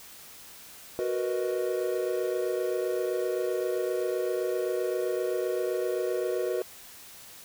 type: chord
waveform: triangle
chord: B major seventh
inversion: second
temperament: equal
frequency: 370 / 466.2 / 493.9 / 622.3 Hz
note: F#4 / A#4 / B4 / D#5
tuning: 0 / 0 / 0 / 0 cents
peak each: -28 / -32 / -30 / -33 dBFS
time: 0.99-6.62 s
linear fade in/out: 0 ms
effects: white hiss -48 dBFS RMS until 7.44 s